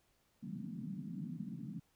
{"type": "band-pass noise", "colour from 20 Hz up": "pink", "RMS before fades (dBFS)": -44, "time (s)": [0.42, 1.8], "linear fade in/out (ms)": 10, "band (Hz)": [150, 250], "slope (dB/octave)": 48, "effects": ["pink hiss -75 dBFS RMS until 1.95 s"]}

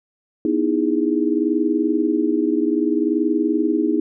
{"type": "chord", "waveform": "sine", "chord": "E major seventh", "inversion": "second", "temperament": "just", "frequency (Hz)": [247.2, 309, 329.6, 412], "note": ["B3", "D#4", "E4", "G#4"], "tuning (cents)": [2, -12, 0, -14], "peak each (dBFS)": [-24, -19, -22, -24], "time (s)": [0.45, 4], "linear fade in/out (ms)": 2, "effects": []}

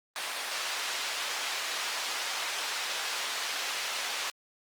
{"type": "band-pass noise", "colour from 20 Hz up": "white", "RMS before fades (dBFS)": -34, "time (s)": [0.16, 4.3], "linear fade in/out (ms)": 0, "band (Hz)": [660, 4600], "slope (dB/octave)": 12, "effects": ["Opus 32 kbps"]}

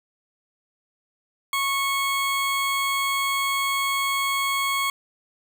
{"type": "tone", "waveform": "20% pulse", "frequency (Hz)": 1100, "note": "C#6", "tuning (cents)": -14, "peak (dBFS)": -17, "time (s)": [1.53, 4.9], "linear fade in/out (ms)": 2, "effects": []}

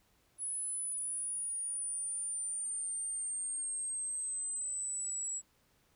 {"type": "exponential sweep", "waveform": "sine", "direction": "down", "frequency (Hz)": [10220, 7730], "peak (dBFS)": -35, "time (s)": [0.38, 5.42], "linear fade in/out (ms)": 50, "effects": ["pink hiss -71 dBFS RMS until 5.95 s"]}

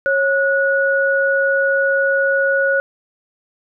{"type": "tone pair together", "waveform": "sine", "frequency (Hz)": [547.6, 1462], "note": ["C#5", "F#6"], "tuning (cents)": [-21, -21], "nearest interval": "octave + perfect fourth", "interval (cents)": 1700, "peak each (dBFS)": -16, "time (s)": [0.06, 2.8], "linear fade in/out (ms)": 0, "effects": []}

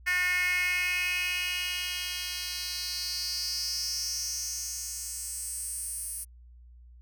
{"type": "tone with high-pass filter sweep", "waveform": "10% pulse", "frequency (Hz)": 361, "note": "F#4", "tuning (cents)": -43, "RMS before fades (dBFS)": -32, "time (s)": [0.06, 6.25], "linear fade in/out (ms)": 20, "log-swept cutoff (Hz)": [1900, 10000], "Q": 4.7, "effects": ["added 60 Hz sine -49 dBFS peak until 7.01 s"]}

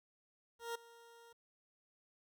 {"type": "tone with ADSR envelope", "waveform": "20% pulse", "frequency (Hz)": 466.2, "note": "A#4", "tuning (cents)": 0, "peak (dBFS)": -33, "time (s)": [0.59, 1.33], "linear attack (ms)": 160, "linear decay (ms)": 8, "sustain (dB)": -20, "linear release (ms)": 10, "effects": ["12-bit"]}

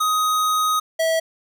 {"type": "tone pair in turn", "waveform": "square", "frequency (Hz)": [1254, 649.9], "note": ["D#6", "E5"], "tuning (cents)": [13, -25], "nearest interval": "major seventh", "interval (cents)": 1138, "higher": "first", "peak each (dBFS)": -18, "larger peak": "neither", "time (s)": [[0, 0.8], [0.99, 1.2]], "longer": "first", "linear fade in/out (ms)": 10, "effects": []}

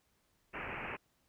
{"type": "low-pass noise", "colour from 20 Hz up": "white", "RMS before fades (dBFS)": -42, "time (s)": [0.53, 0.97], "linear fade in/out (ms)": 20, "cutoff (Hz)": 2700, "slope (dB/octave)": 96, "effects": ["pink hiss -75 dBFS RMS until 1.28 s"]}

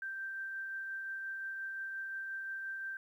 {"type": "tone with tremolo", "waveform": "sine", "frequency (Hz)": 1568, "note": "G6", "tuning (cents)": 0, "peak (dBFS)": -37, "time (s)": [0.02, 2.97], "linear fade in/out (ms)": 2, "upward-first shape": "triangle", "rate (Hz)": 5.7, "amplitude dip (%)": 25, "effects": ["12-bit"]}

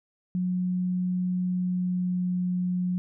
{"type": "tone with pitch glide", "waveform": "sine", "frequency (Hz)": [181.5, 180.35], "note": ["F#3", "F#3"], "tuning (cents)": [-33, -44], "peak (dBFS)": -24, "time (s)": [0.35, 2.98], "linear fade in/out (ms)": 0, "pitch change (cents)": -11, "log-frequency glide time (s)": [1.43, 2.33], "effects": []}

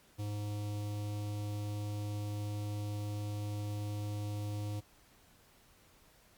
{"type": "tone with notch filter", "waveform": "square", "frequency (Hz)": 103.9, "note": "G#2", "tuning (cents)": 1, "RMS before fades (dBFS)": -38, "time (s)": [0.18, 4.81], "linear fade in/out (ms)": 20, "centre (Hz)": 1600, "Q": 0.73, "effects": ["pink hiss -64 dBFS RMS until 6.37 s", "Opus 48 kbps"]}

